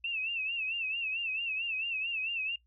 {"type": "tone with vibrato", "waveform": "sine", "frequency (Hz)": 2659, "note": "E7", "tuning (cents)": 14, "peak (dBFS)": -31, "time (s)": [0.04, 2.56], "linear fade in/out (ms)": 5, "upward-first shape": "sine", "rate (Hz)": 4.5, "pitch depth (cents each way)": 95, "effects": ["noise-tail reverb RT60 0.1 s tail -20 dB re dry", "added 60 Hz sine -66 dBFS peak until 2.66 s"]}